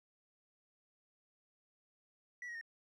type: tone with pitch steps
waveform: sine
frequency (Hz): 1950 / 1891.2 / 1834.2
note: B6 / A#6 / A#6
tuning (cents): -23 / +24 / -29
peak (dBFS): -40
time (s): 2.42-2.612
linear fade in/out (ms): 2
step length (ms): 64
effects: tanh soft clip ceiling -42 dBFS + 13-bit